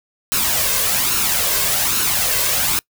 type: noise with flanger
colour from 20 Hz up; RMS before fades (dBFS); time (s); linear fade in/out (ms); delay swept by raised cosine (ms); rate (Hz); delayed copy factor
white; -18; 0.32-2.79; 0; 0.73 to 1.93; 1.2; +0.55
effects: noise-tail reverb RT60 0.1 s tail -25 dB re dry